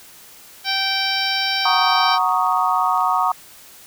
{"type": "harmonic tone", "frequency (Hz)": 777, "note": "G5", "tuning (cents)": -16, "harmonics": [1, 2, 3, 4, 5, 6, 7], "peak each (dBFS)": [-26, -26, -26, -26, -26, -26, -26], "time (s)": [0.64, 2.19], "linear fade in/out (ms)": 50}
{"type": "chord", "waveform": "sine", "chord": "D# minor seventh", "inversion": "first", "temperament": "equal", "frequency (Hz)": [740, 932.3, 1108.7, 1244.5], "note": ["F#5", "A#5", "C#6", "D#6"], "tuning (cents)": [0, 0, 0, 0], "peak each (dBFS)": -21, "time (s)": [1.65, 3.32], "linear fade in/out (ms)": 5}
{"type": "clicks", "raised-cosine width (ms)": 0.2, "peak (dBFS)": -27, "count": 10, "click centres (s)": [2.03, 2.124, 2.206, 2.291, 2.321, 2.467, 2.523, 2.572, 2.976, 3.007]}
{"effects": ["white hiss -44 dBFS RMS until 3.86 s"]}